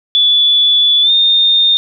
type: tone with pitch glide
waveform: sine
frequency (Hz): 3449 to 3646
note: A7 to A#7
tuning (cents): -35 to -39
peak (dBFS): -7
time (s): 0.15-1.77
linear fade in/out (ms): 0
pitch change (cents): +96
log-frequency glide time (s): 1.02-1.11
effects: none